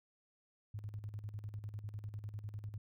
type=tone with tremolo; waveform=sine; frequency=104.1 Hz; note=G#2; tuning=5 cents sharp; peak=-39 dBFS; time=0.74-2.78 s; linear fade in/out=5 ms; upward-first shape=square; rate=10 Hz; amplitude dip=65%; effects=MP3 96 kbps